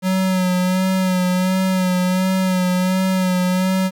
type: tone with vibrato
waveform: square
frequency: 185 Hz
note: F#3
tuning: in tune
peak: -16 dBFS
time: 0.02-3.91 s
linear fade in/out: 50 ms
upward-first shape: sine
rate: 1.4 Hz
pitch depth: 34 cents each way
effects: 8-bit